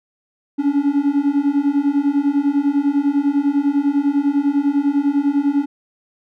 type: beating tone pair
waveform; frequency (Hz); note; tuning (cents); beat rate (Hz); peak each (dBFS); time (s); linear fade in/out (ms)
triangle; 278.5 / 288.5; C#4 / D4; +8 / -31; 10; -16 / -15; 0.58-5.66; 20
effects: none